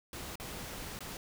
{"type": "noise with dropouts", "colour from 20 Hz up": "pink", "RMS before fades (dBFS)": -43, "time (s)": [0.13, 1.17], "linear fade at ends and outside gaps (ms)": 1, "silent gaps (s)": [[0.356, 0.399], [0.99, 1.006]], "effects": []}